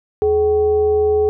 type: tone with frequency modulation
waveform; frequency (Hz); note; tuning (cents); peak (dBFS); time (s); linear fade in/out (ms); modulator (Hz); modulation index
sine; 423; G#4; +32; -12; 0.22-1.29; 0; 344; 0.39
effects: none